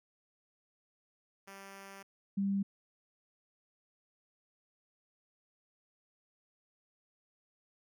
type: tone pair in turn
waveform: 5% pulse / sine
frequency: 196 / 197.48 Hz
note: G3 / G3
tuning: 0 / +13 cents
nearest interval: unison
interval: 13 cents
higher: second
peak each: -37 / -29 dBFS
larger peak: second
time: 1.47-2.03 / 2.37-2.63 s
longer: first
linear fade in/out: 10 ms
effects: none